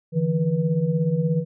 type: tone cluster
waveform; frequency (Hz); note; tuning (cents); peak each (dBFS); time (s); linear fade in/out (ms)
sine; 149.9 / 166.6 / 486.2; D3 / E3 / B4; +36 / +19 / -27; -24 / -21 / -27; 0.12-1.45; 50
effects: none